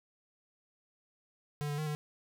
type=tone with pitch steps; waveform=square; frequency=147.2 / 145.8 / 153.9 / 149.7 Hz; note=D3 / D3 / D#3 / D3; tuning=+4 / -12 / -19 / +33 cents; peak=-34 dBFS; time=1.61-1.95 s; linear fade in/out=0 ms; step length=85 ms; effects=none